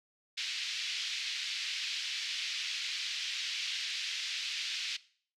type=band-pass noise; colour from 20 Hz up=pink; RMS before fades=-37 dBFS; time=0.37-4.97 s; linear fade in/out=10 ms; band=2400 to 5100 Hz; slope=24 dB/octave; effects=noise-tail reverb RT60 0.5 s tail -19 dB re dry